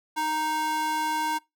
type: tone with high-pass filter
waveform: square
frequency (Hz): 311.1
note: D#4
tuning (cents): 0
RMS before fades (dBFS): -27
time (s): 0.16-1.39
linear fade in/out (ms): 20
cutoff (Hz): 720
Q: 8.6
effects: noise-tail reverb RT60 0.2 s tail -24 dB re dry